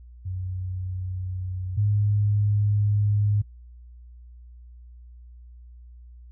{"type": "tone pair in turn", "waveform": "sine", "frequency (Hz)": [92.4, 103.54], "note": ["F#2", "G#2"], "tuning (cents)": [-2, -5], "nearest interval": "major second", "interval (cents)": 197, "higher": "second", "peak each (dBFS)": [-28, -19], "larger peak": "second", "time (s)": [[0.25, 1.77], [1.77, 3.42]], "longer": "second", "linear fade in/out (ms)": 10, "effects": ["noise-tail reverb RT60 0.1 s tail -20 dB re dry", "added 60 Hz sine -43 dBFS peak until 6.31 s"]}